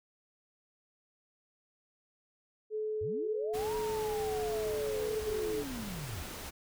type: tone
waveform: sine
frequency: 430.6 Hz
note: A4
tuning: 37 cents flat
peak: -32 dBFS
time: 2.7-5.65 s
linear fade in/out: 50 ms
type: linear two-way sweep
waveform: sine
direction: up then down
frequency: 71.6 to 962 to 71.6 Hz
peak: -39 dBFS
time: 3.01-6.23 s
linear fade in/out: 5 ms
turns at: 3.75 s
type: noise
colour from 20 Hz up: pink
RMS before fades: -43 dBFS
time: 3.53-6.51 s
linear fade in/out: 20 ms
effects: none